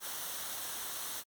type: noise with comb filter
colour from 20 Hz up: white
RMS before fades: -40 dBFS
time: 0-1.24 s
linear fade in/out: 50 ms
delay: 0.41 ms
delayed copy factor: -0.5
effects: Opus 48 kbps

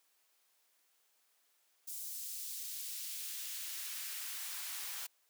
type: noise with high-pass filter sweep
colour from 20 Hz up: white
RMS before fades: -43 dBFS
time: 1.87-5.07 s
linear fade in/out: 10 ms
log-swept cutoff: 6900 to 830 Hz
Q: 0.77
effects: white hiss -74 dBFS RMS until 5.29 s + high-pass 400 Hz 12 dB/octave

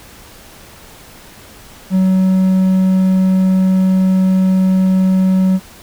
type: tone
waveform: triangle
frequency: 187.8 Hz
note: F#3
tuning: 26 cents sharp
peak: -7 dBFS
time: 1.9-5.6 s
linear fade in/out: 50 ms
effects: pink hiss -39 dBFS RMS until 5.82 s

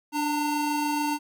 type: tone pair together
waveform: square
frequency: 293.7 / 908 Hz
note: D4 / A#5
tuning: 0 / -46 cents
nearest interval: octave + minor sixth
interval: 1954 cents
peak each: -28 dBFS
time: 0.12-1.19 s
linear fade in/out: 50 ms
effects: none

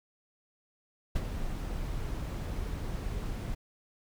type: noise with ADSR envelope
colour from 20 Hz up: brown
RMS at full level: -27 dBFS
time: 1.15-3.55 s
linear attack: 10 ms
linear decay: 40 ms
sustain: -8 dB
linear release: 11 ms
effects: none

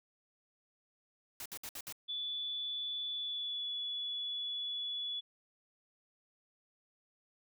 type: noise bursts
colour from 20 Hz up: white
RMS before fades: -44 dBFS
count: 5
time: 1.4-1.925 s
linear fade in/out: 2 ms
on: 57 ms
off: 60 ms
type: tone with pitch glide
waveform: sine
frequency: 3461 to 3417 Hz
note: A7 to G#7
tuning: -29 to +49 cents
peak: -36 dBFS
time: 2.08-5.21 s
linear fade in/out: 20 ms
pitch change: -22 cents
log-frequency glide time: 3.1-3.68 s
effects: none

